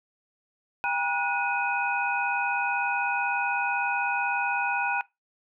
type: tone cluster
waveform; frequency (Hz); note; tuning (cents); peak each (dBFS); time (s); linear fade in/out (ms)
sine; 801 / 957 / 1461 / 2505; G5 / A#5 / F#6 / D#7; +37 / +45 / -22 / +11; -30; 0.84-5.01; 0
effects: noise-tail reverb RT60 0.2 s tail -20 dB re dry